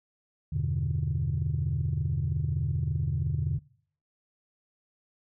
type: chord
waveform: sine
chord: E minor seventh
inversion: none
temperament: equal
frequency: 82.41 / 98 / 123.47 / 146.83 Hz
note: E2 / G2 / B2 / D3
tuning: 0 / 0 / 0 / 0 cents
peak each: -31 / -33 / -31 / -29 dBFS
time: 0.52-3.59 s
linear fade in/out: 10 ms
effects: noise-tail reverb RT60 0.6 s tail -24 dB re dry + tanh soft clip ceiling -19 dBFS